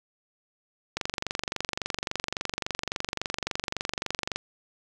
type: click train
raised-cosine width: 0.2 ms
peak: -11 dBFS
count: 81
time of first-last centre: 0.97-4.36 s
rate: 23.6 Hz
effects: none